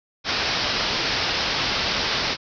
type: low-pass noise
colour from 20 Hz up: white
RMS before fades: -24 dBFS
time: 0.24-2.37 s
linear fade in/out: 50 ms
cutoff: 5500 Hz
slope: 96 dB/octave
effects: none